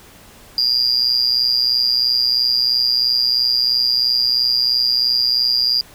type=tone with amplitude modulation; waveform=triangle; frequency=4800 Hz; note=D8; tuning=37 cents sharp; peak=-7 dBFS; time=0.58-5.81 s; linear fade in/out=2 ms; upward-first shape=sine; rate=123 Hz; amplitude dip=100%; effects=tanh soft clip ceiling -8 dBFS + pink hiss -44 dBFS RMS until 5.94 s